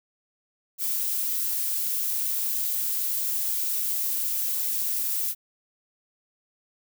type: noise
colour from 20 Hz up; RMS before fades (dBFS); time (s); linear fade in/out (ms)
violet; -27; 0.78-5.35; 50
effects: none